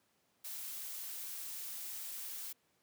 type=noise; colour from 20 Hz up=blue; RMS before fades=-44 dBFS; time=0.44-2.53 s; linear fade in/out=10 ms; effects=pink hiss -75 dBFS RMS until 2.82 s + high-pass 150 Hz 12 dB/octave